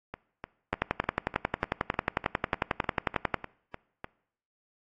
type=two click trains; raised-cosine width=0.5 ms; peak=-10 / -21 dBFS; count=30 / 14; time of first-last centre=0.73-3.343 / 0.14-4.044 s; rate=11.1 / 3.33 Hz; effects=noise-tail reverb RT60 0.7 s tail -22 dB re dry + AAC 32 kbps